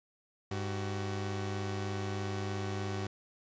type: tone pair together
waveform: sawtooth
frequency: 100 / 376.8 Hz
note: G2 / F#4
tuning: +35 / +32 cents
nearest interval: octave + major seventh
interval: 2297 cents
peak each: -31 / -36 dBFS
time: 0.51-3.07 s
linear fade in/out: 5 ms
effects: resampled to 16000 Hz